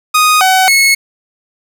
sawtooth tone with pitch steps, 1243 / 753 / 2188 Hz, D#6 / F#5 / C#7, -2 / +30 / -23 cents, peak -3 dBFS, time 0.14-0.95 s, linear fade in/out 10 ms, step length 270 ms, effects 7-bit

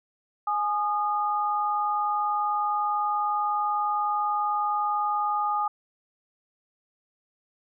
sine tone pair together, 835.5 / 1226 Hz, G#5 / D#6, +10 / -26 cents, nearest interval perfect fifth, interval 664 cents, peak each -26 dBFS, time 0.47-5.68 s, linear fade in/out 5 ms, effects none

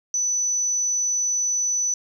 sine tone, 5980 Hz, F#8, 17 cents sharp, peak -20 dBFS, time 0.14-1.94 s, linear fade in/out 2 ms, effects 9-bit

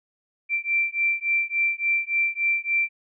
sine beating tone pair, 2349 / 2352.5 Hz, D7 / D7, 0 / +2 cents, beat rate 3.5 Hz, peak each -24 dBFS, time 0.49-2.89 s, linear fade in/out 50 ms, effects none

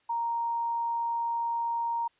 sine tone, 932.3 Hz, A#5, in tune, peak -27 dBFS, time 0.09-2.08 s, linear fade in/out 10 ms, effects white hiss -68 dBFS RMS until 2.19 s + resampled to 8000 Hz

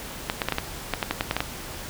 clicks, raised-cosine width 0.3 ms, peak -7 dBFS, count 12, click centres 0.299 / 0.418 / 0.486 / 0.523 / 0.584 / 0.937 / 1.028 / 1.11 / 1.209 / 1.311 / 1.366 / 1.405 s, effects pink hiss -37 dBFS RMS until 1.89 s

